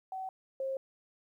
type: tone pair in turn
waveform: sine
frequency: 758 / 534.3 Hz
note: F#5 / C5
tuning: +42 / +36 cents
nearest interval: tritone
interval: 606 cents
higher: first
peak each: -36 / -32 dBFS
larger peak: second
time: 0.12-0.29 / 0.6-0.77 s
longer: neither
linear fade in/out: 2 ms
effects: 12-bit